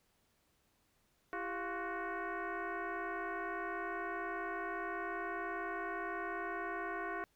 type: tone with frequency modulation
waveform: sine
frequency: 394.6 Hz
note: G4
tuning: 11 cents sharp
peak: -37 dBFS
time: 1.33-7.24 s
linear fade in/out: 0 ms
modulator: 365 Hz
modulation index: 4
effects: pink hiss -75 dBFS RMS until 7.35 s